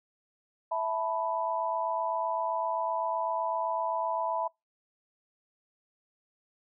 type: chord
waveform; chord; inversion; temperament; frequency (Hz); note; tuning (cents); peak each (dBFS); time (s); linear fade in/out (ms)
sine; E suspended fourth; none; equal; 659.3 / 880 / 987.8; E5 / A5 / B5; 0 / 0 / 0; -32 / -34 / -31; 0.71-4.48; 10
effects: noise-tail reverb RT60 0.2 s tail -26 dB re dry